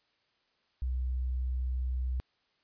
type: tone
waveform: sine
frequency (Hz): 63.2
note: B1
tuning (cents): +41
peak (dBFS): -29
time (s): 0.82-2.2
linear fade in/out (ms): 0
effects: white hiss -73 dBFS RMS until 2.63 s + resampled to 11025 Hz